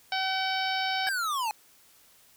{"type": "harmonic tone", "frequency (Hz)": 761, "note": "F#5", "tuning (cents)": 48, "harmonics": [1, 2, 3, 4, 5, 6, 7], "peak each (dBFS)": [-30, -33, -35, -36, -37, -38, -38], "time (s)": [0.12, 1.09], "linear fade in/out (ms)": 2}
{"type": "linear sweep", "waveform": "square", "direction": "down", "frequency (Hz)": [1657, 830.6], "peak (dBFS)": -28, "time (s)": [1.07, 1.51], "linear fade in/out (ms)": 0}
{"effects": ["white hiss -59 dBFS RMS until 2.36 s"]}